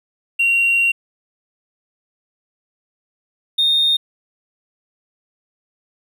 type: tone pair in turn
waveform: triangle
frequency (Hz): 2753 / 3675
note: F7 / A#7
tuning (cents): -25 / -25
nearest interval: perfect fourth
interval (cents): 500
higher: second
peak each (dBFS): -10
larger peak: neither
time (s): 0.39-0.92 / 3.58-3.97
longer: first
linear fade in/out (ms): 10
effects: tanh soft clip ceiling -9 dBFS